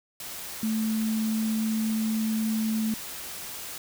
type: tone in noise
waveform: sine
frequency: 220 Hz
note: A3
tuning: in tune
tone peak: -24 dBFS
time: 0.63-2.94 s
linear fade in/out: 2 ms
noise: white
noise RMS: -38 dBFS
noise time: 0.2-3.78 s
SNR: +11 dB
effects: none